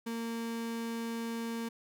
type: tone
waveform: 35% pulse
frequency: 230 Hz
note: A#3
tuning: 23 cents flat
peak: -33 dBFS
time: 0.06-1.69 s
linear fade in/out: 10 ms
effects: none